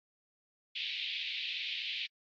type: band-pass noise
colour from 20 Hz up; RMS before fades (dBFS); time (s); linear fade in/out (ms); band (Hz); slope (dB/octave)
white; -38; 0.75-2.07; 10; 2300 to 3900; 48
effects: AAC 48 kbps